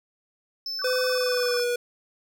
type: tone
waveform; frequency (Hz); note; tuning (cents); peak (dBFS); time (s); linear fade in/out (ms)
triangle; 5274; E8; 0; -28; 0.66-1.64; 2
type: tone with vibrato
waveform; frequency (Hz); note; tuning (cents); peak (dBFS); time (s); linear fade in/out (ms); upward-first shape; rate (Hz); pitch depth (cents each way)
sine; 1325; E6; +9; -33; 0.79-1.6; 2; square; 18; 240
type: tone with pitch glide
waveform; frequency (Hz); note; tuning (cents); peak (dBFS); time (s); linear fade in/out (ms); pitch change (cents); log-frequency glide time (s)
square; 506 to 484.5; B4 to B4; +42 to -33; -24; 0.84-1.76; 5; -75; 1.09-1.59
effects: none